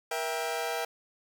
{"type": "chord", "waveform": "sawtooth", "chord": "E diminished", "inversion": "second", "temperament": "just", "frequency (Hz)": [474.7, 659.3, 791.1], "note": ["Bb4", "E5", "G5"], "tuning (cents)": [31, 0, 16], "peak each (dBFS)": -31, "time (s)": [0.11, 0.85], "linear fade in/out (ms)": 5, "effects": []}